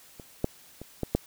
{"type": "clicks", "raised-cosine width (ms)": 2, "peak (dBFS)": [-29, -11, -26, -15, -9], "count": 5, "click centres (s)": [0.198, 0.444, 0.816, 1.033, 1.15], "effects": ["white hiss -54 dBFS RMS until 1.26 s"]}